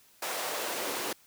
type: noise with high-pass filter sweep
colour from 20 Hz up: pink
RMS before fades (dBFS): -34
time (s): 0.22-1.13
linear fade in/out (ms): 5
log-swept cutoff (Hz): 650 to 360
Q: 1.3
effects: white hiss -61 dBFS RMS until 1.26 s